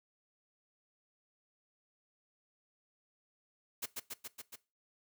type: noise with echo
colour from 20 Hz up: white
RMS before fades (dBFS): -38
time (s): 3.82-3.86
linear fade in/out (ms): 10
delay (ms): 140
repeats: 5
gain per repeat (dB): -2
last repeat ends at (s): 4.56
effects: noise-tail reverb RT60 0.3 s tail -20 dB re dry